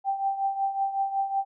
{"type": "tone with tremolo", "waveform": "sine", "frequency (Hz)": 784, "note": "G5", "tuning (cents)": 0, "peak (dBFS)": -21, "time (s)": [0.04, 1.45], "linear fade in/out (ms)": 50, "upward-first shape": "triangle", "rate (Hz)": 5.4, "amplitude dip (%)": 75, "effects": []}